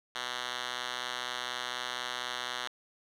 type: tone with band-pass filter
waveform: 5% pulse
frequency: 124.1 Hz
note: B2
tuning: 9 cents sharp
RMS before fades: -37 dBFS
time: 0.15-2.68 s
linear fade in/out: 5 ms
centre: 2900 Hz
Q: 1.3
effects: none

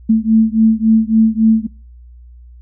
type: beating tone pair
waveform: sine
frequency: 220 / 223.6 Hz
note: A3 / A3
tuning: 0 / +28 cents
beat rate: 3.6 Hz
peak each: -12 dBFS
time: 0.09-1.67 s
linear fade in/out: 10 ms
effects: noise-tail reverb RT60 0.4 s tail -23 dB re dry + added 60 Hz sine -36 dBFS peak until 2.61 s

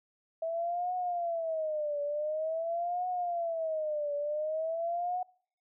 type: tone with vibrato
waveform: sine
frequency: 649 Hz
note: E5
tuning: 27 cents flat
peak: -30 dBFS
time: 0.42-5.23 s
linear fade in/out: 5 ms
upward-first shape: triangle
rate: 0.47 Hz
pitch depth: 210 cents each way
effects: noise-tail reverb RT60 0.5 s tail -22 dB re dry

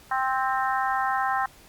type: harmonic tone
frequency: 262.4 Hz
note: C4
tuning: 5 cents sharp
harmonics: 3 / 4 / 5 / 6 / 7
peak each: -26 / -28 / -30 / -32 / -33 dBFS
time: 0.11-1.46 s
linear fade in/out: 5 ms
effects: pink hiss -52 dBFS RMS until 1.68 s + Opus 48 kbps

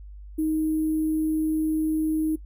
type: tone with sample-and-hold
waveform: sine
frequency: 312.8 Hz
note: D#4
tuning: 9 cents sharp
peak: -21 dBFS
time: 0.38-2.36 s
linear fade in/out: 10 ms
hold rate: 11025 Hz
effects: noise-tail reverb RT60 0.1 s tail -19 dB re dry + added 50 Hz sine -39 dBFS peak until 2.45 s

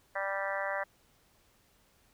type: harmonic tone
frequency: 196 Hz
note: G3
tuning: in tune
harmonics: 3 / 4 / 5 / 6 / 7 / 8 / 9 / 10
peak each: -36 / -40 / -41 / -42 / -44 / -40 / -40 / -40 dBFS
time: 0.15-0.84 s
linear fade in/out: 10 ms
effects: pink hiss -67 dBFS RMS until 2.13 s

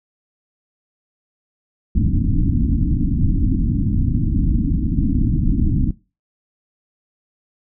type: low-pass noise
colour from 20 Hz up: pink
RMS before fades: -17 dBFS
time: 1.95-5.91 s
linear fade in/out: 5 ms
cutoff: 310 Hz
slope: 96 dB/octave
effects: noise-tail reverb RT60 0.3 s tail -21 dB re dry

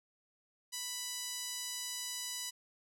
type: tone with band-pass filter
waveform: 5% pulse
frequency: 988 Hz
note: B5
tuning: in tune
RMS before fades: -41 dBFS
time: 0.72-2.51 s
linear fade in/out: 20 ms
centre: 5800 Hz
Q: 0.59
effects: none

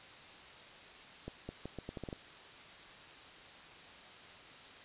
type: accelerating click train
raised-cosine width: 2 ms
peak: -28 dBFS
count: 9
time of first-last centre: 1.28-2.128 s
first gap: 210 ms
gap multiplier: 0.79
effects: white hiss -53 dBFS RMS until 4.84 s + resampled to 8000 Hz

